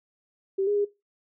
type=tone with pitch steps; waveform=sine; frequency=387.4 / 411.5 / 408.2 Hz; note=G4 / G#4 / G#4; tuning=-20 / -16 / -30 cents; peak=-22 dBFS; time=0.58-0.85 s; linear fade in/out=10 ms; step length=90 ms; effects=noise-tail reverb RT60 0.2 s tail -17 dB re dry